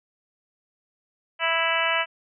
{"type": "harmonic tone", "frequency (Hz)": 329.6, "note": "E4", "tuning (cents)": 0, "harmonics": [2, 3, 4, 5, 6, 7, 8, 9], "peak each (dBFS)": [-29, -29, -29, -29, -29, -29, -29, -29], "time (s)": [1.39, 2.06], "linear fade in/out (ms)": 50, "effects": []}